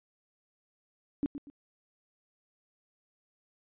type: tone with echo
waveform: sine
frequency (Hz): 285.4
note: D4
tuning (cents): -49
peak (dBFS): -26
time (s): 1.23-1.26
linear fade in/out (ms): 0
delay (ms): 120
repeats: 2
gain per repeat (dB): -10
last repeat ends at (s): 1.5
effects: resampled to 8000 Hz